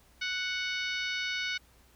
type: harmonic tone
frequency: 740 Hz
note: F#5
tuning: in tune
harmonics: 2 / 3 / 4 / 5 / 6 / 7 / 8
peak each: -36 / -35 / -39 / -39 / -42 / -46 / -48 dBFS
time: 0.21-1.58 s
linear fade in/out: 10 ms
effects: added 60 Hz sine -63 dBFS peak until 1.95 s + pink hiss -63 dBFS RMS until 1.95 s